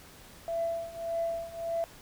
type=tone with tremolo; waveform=sine; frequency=669 Hz; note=E5; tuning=25 cents sharp; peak=-26 dBFS; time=0.48-1.84 s; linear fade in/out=0 ms; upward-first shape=triangle; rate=1.7 Hz; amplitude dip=90%; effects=tanh soft clip ceiling -22 dBFS + pink hiss -52 dBFS RMS until 2.01 s